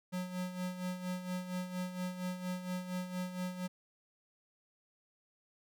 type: tone with tremolo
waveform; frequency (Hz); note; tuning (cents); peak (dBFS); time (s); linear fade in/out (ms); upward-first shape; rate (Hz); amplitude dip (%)
square; 182; F#3; -28; -35; 0.12-3.68; 20; sine; 4.3; 65
effects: none